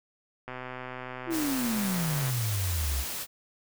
click train, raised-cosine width 0.5 ms, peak -23 dBFS, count 232, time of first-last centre 0.48-2.299 s, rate 127 Hz
sine exponential sweep, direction down, 349.2 to 62.6 Hz, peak -27 dBFS, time 1.26-3.05 s, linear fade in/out 50 ms
white noise, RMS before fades -35 dBFS, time 1.3-3.27 s, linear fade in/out 50 ms
effects none

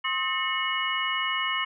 sine tone cluster, 1062 / 1273 / 1812 / 2185 / 2922 Hz, C6 / D#6 / A#6 / C#7 / F#7, +25 / +39 / -50 / -26 / -22 cents, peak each -31 / -34 / -33 / -30 / -30 dBFS, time 0.04-1.65 s, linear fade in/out 10 ms, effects none

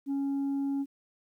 sine tone, 277.2 Hz, C#4, in tune, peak -25 dBFS, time 0.06-0.86 s, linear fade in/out 50 ms, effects tanh soft clip ceiling -27 dBFS + 11-bit

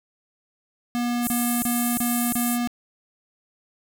square tone bursts, 240.7 Hz, B3, 44 cents flat, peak -23 dBFS, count 5, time 0.95-2.674 s, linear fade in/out 0 ms, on 320 ms, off 31 ms
white band-pass noise, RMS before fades -29 dBFS, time 1.21-2.59 s, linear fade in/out 50 ms, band 7300 to 15000 Hz, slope 48 dB/octave
effects none

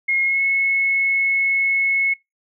sine tone with pitch glide, 2153 to 2189 Hz, C7 to C#7, +49 to -22 cents, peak -16 dBFS, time 0.08-2.14 s, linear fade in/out 10 ms, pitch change +29 cents, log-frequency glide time 0.24-0.42 s, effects noise-tail reverb RT60 0.2 s tail -23 dB re dry

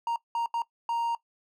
triangle tone bursts at uneven times, 932.3 Hz, A#5, in tune, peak -24 dBFS, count 4, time 0.07-0.16 / 0.35-0.46 / 0.54-0.62 / 0.89-1.15 s, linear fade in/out 2 ms, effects noise-tail reverb RT60 0.1 s tail -19 dB re dry

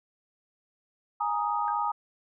sine chord, Ab suspended second, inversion none, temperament just, 830.6 / 934.4 / 1245.9 Hz, Ab5 / Bb5 / Eb6, 0 / +4 / +2 cents, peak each -30 dBFS, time 1.2-1.92 s, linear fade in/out 10 ms
sine tone with exponential decay, 1587 Hz, G6, 21 cents sharp, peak -37 dBFS, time 1.68-1.78 s, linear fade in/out 0 ms, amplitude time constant 21 ms
effects none

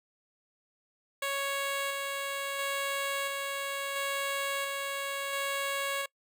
10% pulse tone with tremolo, 554.4 Hz, C#5, in tune, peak -22 dBFS, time 1.22-6.06 s, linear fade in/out 5 ms, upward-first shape square, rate 0.73 Hz, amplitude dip 25%, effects noise-tail reverb RT60 0.1 s tail -24 dB re dry

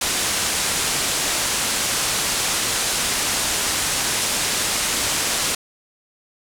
white low-pass noise, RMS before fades -22 dBFS, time 0.01-5.55 s, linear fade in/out 5 ms, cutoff 9800 Hz, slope 24 dB/octave, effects none

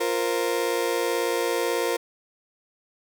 35% pulse chord, F suspended fourth, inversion none, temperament just, 349.2 / 465.6 / 523.8 Hz, F4 / Bb4 / C5, 0 / -2 / +2 cents, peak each -27 / -24 / -27 dBFS, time 0-1.97 s, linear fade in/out 10 ms, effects none

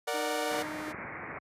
sawtooth chord, Bb augmented, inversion none, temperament equal, 466.2 / 587.3 / 740 Hz, Bb4 / D5 / F#5, 0 / 0 / 0 cents, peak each -31 dBFS, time 0.07-0.63 s, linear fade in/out 10 ms
sawtooth tone, 306.5 Hz, D#4, 26 cents flat, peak -34 dBFS, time 0.13-0.93 s, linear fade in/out 20 ms
white low-pass noise, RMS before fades -41 dBFS, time 0.5-1.39 s, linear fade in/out 10 ms, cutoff 2300 Hz, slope 96 dB/octave
clicks, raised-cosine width 3 ms, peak -33 dBFS, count 2, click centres 0.946 / 1.051 s
effects high-pass 80 Hz 12 dB/octave + resampled to 32000 Hz

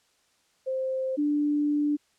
sine tone pair in turn, 524 / 294.1 Hz, C5 / D4, +2 / +3 cents, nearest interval minor seventh, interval 999 cents, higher first, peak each -26 / -22 dBFS, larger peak second, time 0.66-1.17 / 1.17-1.97 s, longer second, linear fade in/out 20 ms, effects white hiss -67 dBFS RMS until 2.18 s + low-pass 8000 Hz 12 dB/octave

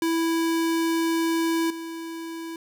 square tone with level steps, 329.6 Hz, E4, in tune, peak -22 / -33 dBFS, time 0.02-2.56 s, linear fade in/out 2 ms, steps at 1.7 s, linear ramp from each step 5 ms, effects none

